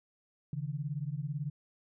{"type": "beating tone pair", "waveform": "sine", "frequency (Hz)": [138.59, 156.59], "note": ["C#3", "D#3"], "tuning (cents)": [0, 11], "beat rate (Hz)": 18, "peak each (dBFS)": [-36, -37], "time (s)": [0.53, 1.5], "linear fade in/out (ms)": 2, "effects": []}